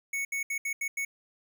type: tone bursts at uneven times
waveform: square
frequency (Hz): 2217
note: C#7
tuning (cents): 0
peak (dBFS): -30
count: 6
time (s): 0.13-0.25 / 0.32-0.43 / 0.5-0.58 / 0.65-0.73 / 0.81-0.88 / 0.97-1.05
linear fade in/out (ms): 5
effects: none